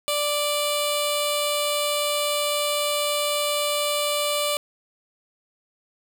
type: tone with notch filter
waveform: 10% pulse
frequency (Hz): 587.3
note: D5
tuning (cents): 0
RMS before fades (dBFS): -24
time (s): 0.08-4.57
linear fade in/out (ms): 0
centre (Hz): 1700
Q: 0.95
effects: none

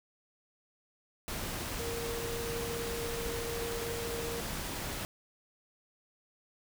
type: tone in noise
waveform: sine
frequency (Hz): 466.2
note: A#4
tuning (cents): 0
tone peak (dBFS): -37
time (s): 1.79-4.4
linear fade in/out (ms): 0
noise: pink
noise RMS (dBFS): -38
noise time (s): 1.28-5.05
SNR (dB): -2
effects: none

